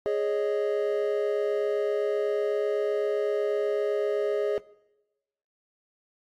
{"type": "chord", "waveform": "triangle", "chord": "Ab suspended fourth", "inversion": "none", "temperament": "equal", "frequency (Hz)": [415.3, 554.4, 622.3], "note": ["Ab4", "Db5", "Eb5"], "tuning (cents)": [0, 0, 0], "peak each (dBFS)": [-24, -29, -29], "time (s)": [0.06, 4.58], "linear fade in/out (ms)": 0, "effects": ["noise-tail reverb RT60 1.0 s tail -21 dB re dry", "AAC 64 kbps"]}